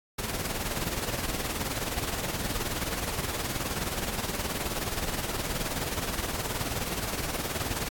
pink noise with tremolo, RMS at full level -30 dBFS, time 0.18-7.89 s, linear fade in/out 10 ms, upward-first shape sine, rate 19 Hz, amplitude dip 55%, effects AAC 64 kbps

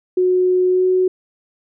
sine tone with pitch glide, 366 to 369.8 Hz, F#4 to F#4, -19 to -1 cents, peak -12 dBFS, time 0.17-1.08 s, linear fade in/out 5 ms, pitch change +18 cents, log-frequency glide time 0.69-0.85 s, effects none

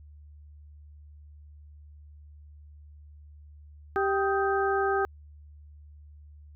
harmonic tone with a mistuned harmonic, 392 Hz, G4, in tune, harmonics 1 / 2 / 3 / 4, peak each -26 / -29 / -31 / -32 dBFS, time 3.96-5.05 s, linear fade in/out 0 ms, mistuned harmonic 3, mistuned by +110 cents, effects added 74 Hz sine -47 dBFS peak until 6.55 s

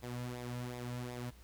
sawtooth tone with flanger, 122.8 Hz, B2, 9 cents flat, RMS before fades -42 dBFS, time 0.02-1.31 s, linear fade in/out 20 ms, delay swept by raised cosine 0.67 to 2.67 ms, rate 2.7 Hz, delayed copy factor -0.6, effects added 60 Hz sine -57 dBFS peak until 1.43 s + pink hiss -63 dBFS RMS until 1.43 s

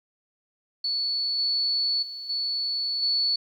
sine tone with level steps, 4435 Hz, C#8, in tune, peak -24 / -22 / -34 / -25 / -21 dBFS, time 0.84-3.36 s, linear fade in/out 5 ms, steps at 1.38 / 2.02 / 2.29 / 3.02 s, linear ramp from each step 10 ms, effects 10-bit

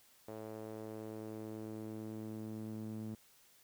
sawtooth tone with band-pass filter sweep, 109 Hz, A2, 16 cents flat, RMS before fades -45 dBFS, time 0.28-3.15 s, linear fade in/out 5 ms, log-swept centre 520 to 220 Hz, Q 1.7, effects white hiss -66 dBFS RMS until 3.63 s

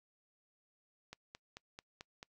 click train, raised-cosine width 0.2 ms, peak -30 dBFS, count 6, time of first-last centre 1.13-2.229 s, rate 4.55 Hz, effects noise-tail reverb RT60 0.1 s tail -25 dB re dry

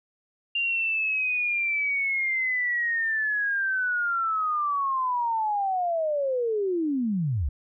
sine linear sweep, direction down, 2794 to 59.2 Hz, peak -23 dBFS, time 0.55-7.49 s, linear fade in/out 5 ms, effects none

